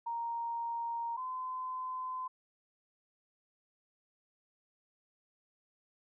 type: tone pair in turn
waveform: sine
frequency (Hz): 932.3 / 1023.9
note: A#5 / C6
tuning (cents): 0 / -38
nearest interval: major second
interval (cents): 162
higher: second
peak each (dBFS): -34 / -36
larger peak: first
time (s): 0.06-1.17 / 1.17-2.28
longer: neither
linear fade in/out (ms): 10
effects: none